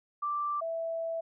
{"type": "tone pair in turn", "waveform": "sine", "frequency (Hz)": [1174.7, 659.3], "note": ["D6", "E5"], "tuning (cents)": [0, 0], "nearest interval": "minor seventh", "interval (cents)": 1000, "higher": "first", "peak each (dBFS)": [-29, -31], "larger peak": "first", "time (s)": [[0.22, 0.61], [0.61, 1.21]], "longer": "second", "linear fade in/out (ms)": 10, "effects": []}